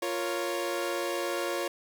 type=chord; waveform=sawtooth; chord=Bb minor; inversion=second; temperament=equal; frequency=349.2 / 466.2 / 554.4 Hz; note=F4 / Bb4 / Db5; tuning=0 / 0 / 0 cents; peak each=-29 / -33 / -29 dBFS; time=0.02-1.68 s; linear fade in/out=5 ms; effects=none